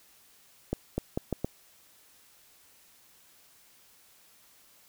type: accelerating click train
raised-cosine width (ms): 2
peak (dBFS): -15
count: 5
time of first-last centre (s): 0.73-1.446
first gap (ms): 250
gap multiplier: 0.78
effects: white hiss -60 dBFS RMS until 4.88 s